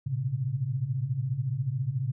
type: tone cluster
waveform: sine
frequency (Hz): 111.6 / 122 / 136.2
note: A2 / B2 / C#3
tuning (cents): +25 / -21 / -30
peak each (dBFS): -35 / -32 / -29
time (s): 0.06-2.12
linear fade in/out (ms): 10
effects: none